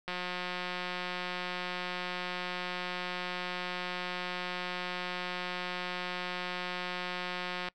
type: click train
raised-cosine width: 0.3 ms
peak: -20 dBFS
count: 1370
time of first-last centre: 0.08-7.686 s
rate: 180 Hz
effects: noise-tail reverb RT60 0.1 s tail -23 dB re dry